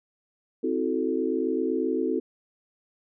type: chord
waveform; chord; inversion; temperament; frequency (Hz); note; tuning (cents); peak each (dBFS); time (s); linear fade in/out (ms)
sine; F# half-diminished seventh; second; equal with one note detuned; 261.6 / 322.3 / 370 / 440; C4 / E4 / F#4 / A4; 0 / -39 / 0 / 0; -29; 0.63-2.2; 10
effects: none